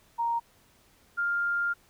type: tone pair in turn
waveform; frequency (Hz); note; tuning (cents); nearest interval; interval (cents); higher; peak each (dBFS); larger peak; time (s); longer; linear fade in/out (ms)
sine; 933 / 1400.7; A#5 / F6; +1 / +5; perfect fifth; 704; second; -25; neither; 0.18-0.4 / 1.17-1.74; second; 20
effects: pink hiss -62 dBFS RMS until 1.89 s